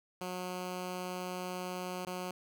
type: tone with dropouts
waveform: 10% pulse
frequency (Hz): 181.8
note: F#3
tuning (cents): -30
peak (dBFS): -29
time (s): 0.21-2.31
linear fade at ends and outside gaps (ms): 2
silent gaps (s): 2.05-2.069
effects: none